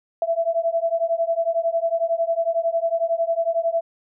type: beating tone pair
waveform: sine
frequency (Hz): 661 / 672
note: E5 / E5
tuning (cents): +5 / +33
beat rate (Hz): 11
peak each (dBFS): -22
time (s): 0.22-3.81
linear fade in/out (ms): 2
effects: none